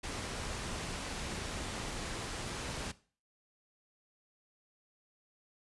pink low-pass noise, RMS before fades -40 dBFS, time 0.03-2.92 s, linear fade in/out 10 ms, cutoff 9700 Hz, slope 12 dB/octave, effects noise-tail reverb RT60 0.4 s tail -18 dB re dry + resampled to 24000 Hz

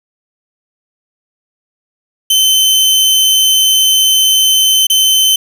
sawtooth tone with dropouts, 3071 Hz, G7, 36 cents flat, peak -4 dBFS, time 2.3-5.36 s, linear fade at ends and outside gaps 5 ms, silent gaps 4.869-4.899 s, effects none

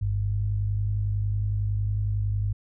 sine tone pair together, 51.14 / 102.1 Hz, G#1 / G#2, -26 / -29 cents, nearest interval octave, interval 1197 cents, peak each -29 / -24 dBFS, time 0.01-2.53 s, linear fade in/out 10 ms, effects none

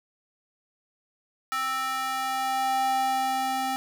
square tone with high-pass filter sweep, 262.8 Hz, C4, 8 cents sharp, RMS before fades -27 dBFS, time 1.52-3.76 s, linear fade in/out 0 ms, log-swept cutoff 1300 to 550 Hz, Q 3.2, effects none

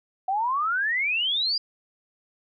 sine exponential sweep, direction up, 740 to 4916 Hz, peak -22 dBFS, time 0.28-1.58 s, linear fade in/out 5 ms, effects none

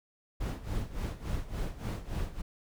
brown noise with tremolo, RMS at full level -32 dBFS, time 0.4-2.42 s, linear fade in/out 10 ms, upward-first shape sine, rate 3.5 Hz, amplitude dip 80%, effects none

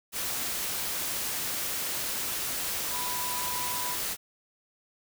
sine tone in noise, 987.8 Hz, B5, in tune, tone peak -35 dBFS, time 2.9-3.97 s, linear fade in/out 50 ms, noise white, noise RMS -32 dBFS, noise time 0.12-4.17 s, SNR -6 dB, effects none

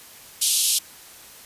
white band-pass noise, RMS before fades -21 dBFS, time 0.41-0.79 s, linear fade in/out 10 ms, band 2900 to 12000 Hz, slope 48 dB/octave, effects white hiss -45 dBFS RMS until 1.45 s + resampled to 32000 Hz

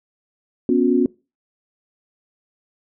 sine chord, B suspended second, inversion none, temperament equal with one note detuned, 246.9 / 277.2 / 360.7 Hz, B3 / C#4 / F#4, 0 / 0 / -44 cents, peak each -18 dBFS, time 0.69-1.06 s, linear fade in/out 2 ms, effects noise-tail reverb RT60 0.3 s tail -23 dB re dry

